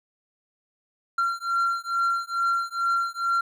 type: beating tone pair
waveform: triangle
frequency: 1372 / 1374.3 Hz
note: F6 / F6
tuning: -31 / -28 cents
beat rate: 2.3 Hz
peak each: -24 dBFS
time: 1.18-3.41 s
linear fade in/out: 5 ms
effects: none